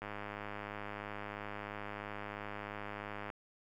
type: click train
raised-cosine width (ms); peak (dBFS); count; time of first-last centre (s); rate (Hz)
0.5; -27; 339; 0.02-3.302; 103
effects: 11-bit